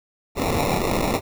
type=noise with sample-and-hold; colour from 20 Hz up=blue; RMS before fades=-22 dBFS; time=0.35-1.21 s; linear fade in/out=50 ms; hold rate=1575 Hz; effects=none